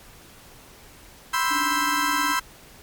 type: chord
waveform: 35% pulse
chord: C major seventh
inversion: third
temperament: equal with one note detuned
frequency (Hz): 987.8 / 1046.5 / 1318.5 / 1578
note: B5 / C6 / E6 / G6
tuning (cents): 0 / 0 / 0 / +11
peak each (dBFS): -25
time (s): 1.33-2.4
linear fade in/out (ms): 10
type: tone with tremolo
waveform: triangle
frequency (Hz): 291.2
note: D4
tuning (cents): -15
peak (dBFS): -26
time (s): 1.5-2.35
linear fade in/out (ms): 20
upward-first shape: sine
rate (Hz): 19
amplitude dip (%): 70
effects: pink hiss -48 dBFS RMS until 2.82 s + MP3 96 kbps